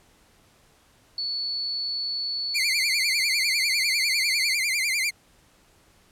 sine tone, 4435 Hz, C#8, in tune, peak -26 dBFS, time 1.18-4.55 s, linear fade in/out 2 ms
sawtooth tone with vibrato, 2217 Hz, C#7, in tune, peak -19 dBFS, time 2.54-5.11 s, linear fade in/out 20 ms, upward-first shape sine, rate 10 Hz, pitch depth 150 cents each way
effects pink hiss -59 dBFS RMS until 6.11 s + low-pass 12000 Hz 12 dB/octave

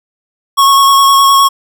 square tone with vibrato, 1100 Hz, C#6, 14 cents flat, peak -5 dBFS, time 0.57-1.49 s, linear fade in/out 20 ms, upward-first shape square, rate 9.7 Hz, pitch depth 14 cents each way, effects none

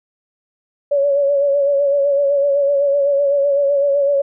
sine tone with vibrato, 564 Hz, C#5, 30 cents sharp, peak -12 dBFS, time 0.91-4.22 s, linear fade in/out 10 ms, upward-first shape sine, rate 7.9 Hz, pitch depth 40 cents each way, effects none

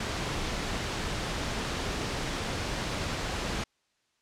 pink noise, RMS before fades -32 dBFS, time 0-3.64 s, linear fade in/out 5 ms, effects white hiss -73 dBFS RMS until 4.21 s + low-pass 6000 Hz 12 dB/octave

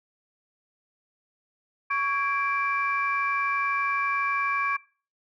sine tone cluster, 1122 / 1644 / 2343 Hz, C#6 / G#6 / D7, +21 / -18 / -5 cents, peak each -25 / -30 / -29 dBFS, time 1.9-4.77 s, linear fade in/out 10 ms, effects noise-tail reverb RT60 0.4 s tail -21 dB re dry + tanh soft clip ceiling -14 dBFS

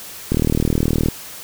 click train, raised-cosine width 3 ms, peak -4 dBFS, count 31, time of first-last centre 0.32-1.085 s, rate 39.2 Hz, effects white hiss -35 dBFS RMS until 1.43 s

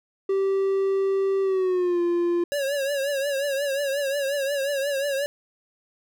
triangle tone with pitch glide, 388.9 to 346.5 Hz, G4 to F4, -14 to -14 cents, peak -18 dBFS, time 0.29-2.44 s, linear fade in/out 5 ms, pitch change -200 cents, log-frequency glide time 1.42-2.01 s
square tone with vibrato, 558 Hz, C#5, 11 cents sharp, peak -24 dBFS, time 2.52-5.26 s, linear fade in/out 0 ms, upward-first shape triangle, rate 5.6 Hz, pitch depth 85 cents each way
effects none

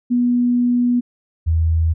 sine tone pair in turn, 243.7 / 81.33 Hz, B3 / E2, -23 / -23 cents, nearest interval octave + perfect fifth, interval 1900 cents, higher first, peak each -13 dBFS, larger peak neither, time 0.1-1.01 / 1.46-1.94 s, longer first, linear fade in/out 20 ms, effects none

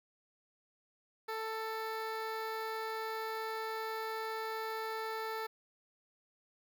15% pulse tone with notch filter, 442.6 Hz, A4, 10 cents sharp, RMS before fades -39 dBFS, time 1.28-5.47 s, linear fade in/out 10 ms, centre 8100 Hz, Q 0.78, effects none

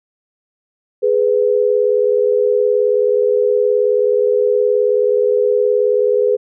sine tone pair together, 417.7 / 496.7 Hz, G#4 / B4, +10 / +10 cents, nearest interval minor third, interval 300 cents, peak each -14 / -14 dBFS, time 1.02-6.37 s, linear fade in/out 20 ms, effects none

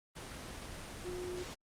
sine tone in noise, 360 Hz, F#4, 47 cents flat, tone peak -39 dBFS, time 1.04-1.44 s, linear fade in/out 20 ms, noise pink, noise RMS -45 dBFS, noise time 0.15-1.55 s, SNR +3 dB, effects low-pass 9000 Hz 12 dB/octave + Opus 32 kbps

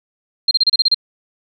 sine tone bursts, 4186 Hz, C8, in tune, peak -9 dBFS, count 8, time 0.48-0.945 s, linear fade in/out 5 ms, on 31 ms, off 31 ms, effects none

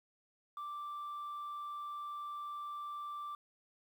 sine tone, 1174.7 Hz, D6, in tune, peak -38 dBFS, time 0.57-3.35 s, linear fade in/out 2 ms, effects tanh soft clip ceiling -39 dBFS + 11-bit

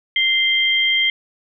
sine tone pair together, 2082 / 3178 Hz, C7 / G7, -9 / +23 cents, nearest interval perfect fifth, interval 732 cents, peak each -17 dBFS, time 0.16-1.1 s, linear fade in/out 2 ms, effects none

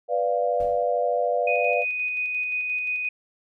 sine chord, B diminished, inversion none, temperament equal, 493.9 / 587.3 / 698.5 Hz, B4 / D5 / F5, 0 / 0 / 0 cents, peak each -25 dBFS, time 0.08-1.85 s, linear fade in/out 50 ms
brown noise with exponential decay, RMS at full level -36 dBFS, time 0.6-1.01 s, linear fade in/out 2 ms, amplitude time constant 88 ms
sine tone with tremolo, 2490 Hz, D#7, 1 cent sharp, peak -23 dBFS, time 1.47-3.09 s, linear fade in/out 5 ms, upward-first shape square, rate 5.7 Hz, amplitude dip 25%
effects none

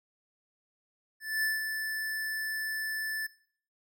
square tone with ADSR envelope, 1753 Hz, A6, 7 cents flat, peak -27 dBFS, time 1.2-3.27 s, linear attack 230 ms, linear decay 170 ms, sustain -6 dB, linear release 10 ms, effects noise-tail reverb RT60 0.5 s tail -17 dB re dry

